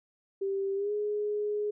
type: tone with pitch glide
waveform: sine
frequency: 391.6 to 417.3 Hz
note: G4 to G#4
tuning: -2 to +8 cents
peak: -28 dBFS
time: 0.41-1.71 s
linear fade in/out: 10 ms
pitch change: +110 cents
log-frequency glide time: 0.75-0.92 s
effects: none